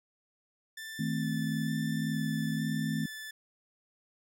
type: tone with vibrato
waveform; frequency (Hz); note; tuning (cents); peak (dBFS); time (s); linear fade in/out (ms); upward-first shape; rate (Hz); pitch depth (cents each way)
sawtooth; 1760; A6; 0; -37; 0.77-3.31; 5; square; 1.1; 11
type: chord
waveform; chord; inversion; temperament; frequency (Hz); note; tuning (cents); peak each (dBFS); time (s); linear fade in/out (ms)
sine; A diminished; second; equal with one note detuned; 157.92 / 220 / 261.6; Eb3 / A3 / C4; +26 / 0 / 0; -33 / -33 / -36; 0.99-3.06; 5
effects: none